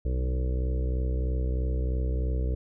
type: harmonic tone with a mistuned harmonic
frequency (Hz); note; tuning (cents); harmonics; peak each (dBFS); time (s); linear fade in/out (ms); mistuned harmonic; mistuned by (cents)
63.1; B1; +38; 1 / 2 / 3 / 4 / 5 / 6 / 7 / 8 / 9; -25 / -35 / -43 / -47 / -41 / -47 / -40 / -45 / -47; 0.05-2.55; 5; 3; +19
effects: none